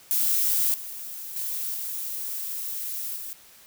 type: noise with level steps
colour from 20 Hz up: violet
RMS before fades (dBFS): -23 / -37 / -30 / -32 / -36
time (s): 0.11-3.33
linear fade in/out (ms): 0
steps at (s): 0.74 / 1.36 / 1.74 / 3.16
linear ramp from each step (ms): 2
effects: white hiss -52 dBFS RMS until 3.66 s